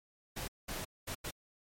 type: noise bursts at uneven times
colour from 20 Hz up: pink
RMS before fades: -40 dBFS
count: 4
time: 0.36-0.48 / 0.68-0.85 / 1.07-1.15 / 1.24-1.31 s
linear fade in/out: 10 ms
effects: MP3 64 kbps